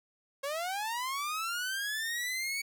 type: linear sweep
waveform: sawtooth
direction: up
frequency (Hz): 539 to 2257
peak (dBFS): -29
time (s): 0.43-2.62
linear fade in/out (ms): 10
effects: none